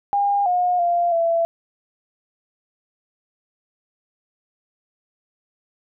sine tone with pitch steps, 807 / 718 / 694 / 670 Hz, G#5 / F5 / F5 / E5, -50 / +48 / -11 / +28 cents, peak -16 dBFS, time 0.13-1.45 s, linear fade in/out 0 ms, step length 330 ms, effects none

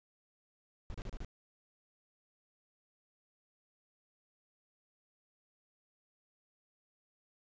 brown noise bursts, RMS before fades -41 dBFS, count 5, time 0.9-1.247 s, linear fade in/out 0 ms, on 43 ms, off 33 ms, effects resampled to 16000 Hz

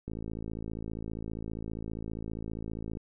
click train, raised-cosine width 3 ms, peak -25 dBFS, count 160, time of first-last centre 0.08-2.971 s, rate 55 Hz, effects none

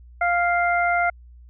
harmonic tone, 698.5 Hz, F5, in tune, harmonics 1 / 2 / 3, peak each -20 / -23 / -25 dBFS, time 0.21-1.1 s, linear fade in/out 5 ms, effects added 60 Hz sine -43 dBFS peak until 1.49 s

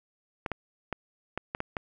clicks, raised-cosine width 0.5 ms, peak -16 dBFS, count 7, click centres 0.462 / 0.517 / 0.927 / 1.376 / 1.549 / 1.604 / 1.768 s, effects none

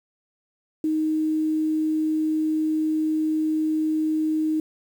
sine tone, 312 Hz, D#4, 5 cents sharp, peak -20 dBFS, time 0.84-4.6 s, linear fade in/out 2 ms, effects 8-bit

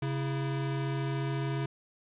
square tone pair together, 136.5 / 329.9 Hz, C#3 / E4, -26 / +1 cents, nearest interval octave + minor third, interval 1527 cents, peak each -31 / -39 dBFS, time 0.02-1.66 s, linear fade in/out 5 ms, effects resampled to 8000 Hz + 11-bit

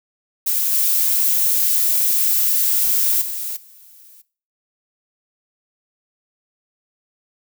violet noise with level steps, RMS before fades -19 / -17 / -26 / -46 dBFS, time 0.46-4.22 s, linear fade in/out 10 ms, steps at 0.72 / 3.21 / 3.56 s, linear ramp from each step 10 ms, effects noise-tail reverb RT60 0.4 s tail -19 dB re dry

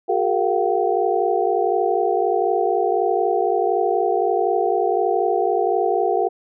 sine tone cluster, 365.9 / 407.4 / 459.1 / 700 / 764 Hz, F#4 / G#4 / A#4 / F5 / G5, -19 / -33 / -26 / +4 / -45 cents, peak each -23 dBFS, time 0.08-6.29 s, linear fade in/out 20 ms, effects none

